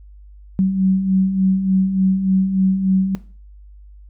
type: beating tone pair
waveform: sine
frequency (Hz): 187.1 / 190.5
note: F#3 / G3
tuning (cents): +20 / -49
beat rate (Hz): 3.4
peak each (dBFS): -21 / -15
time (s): 0.59-3.15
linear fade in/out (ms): 0
effects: noise-tail reverb RT60 0.4 s tail -17 dB re dry + added 50 Hz sine -39 dBFS peak until 4.09 s